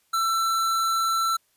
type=tone; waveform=square; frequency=1338 Hz; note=E6; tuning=25 cents sharp; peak=-22 dBFS; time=0.13-1.37 s; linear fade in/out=10 ms; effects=white hiss -67 dBFS RMS until 1.56 s + resampled to 32000 Hz